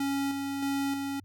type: tone with tremolo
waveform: square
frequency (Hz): 277.2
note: C#4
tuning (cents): 0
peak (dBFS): -28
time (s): 0-1.2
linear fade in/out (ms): 5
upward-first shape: square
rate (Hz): 1.6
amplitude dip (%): 35
effects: added 96 Hz sine -51 dBFS peak until 1.24 s